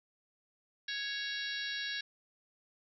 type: harmonic tone with a mistuned harmonic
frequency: 554.4 Hz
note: C#5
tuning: in tune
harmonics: 3 / 4 / 5 / 6 / 7 / 8 / 9 / 10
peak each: -39 / -47 / -47 / -46 / -41 / -46 / -50 / -47 dBFS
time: 0.88-2.01 s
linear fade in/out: 5 ms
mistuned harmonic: 9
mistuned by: -37 cents
effects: none